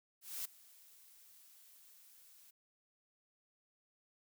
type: noise with ADSR envelope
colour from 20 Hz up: blue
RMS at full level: -40 dBFS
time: 0.21-2.51 s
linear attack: 240 ms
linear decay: 7 ms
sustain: -22 dB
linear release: 9 ms
effects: none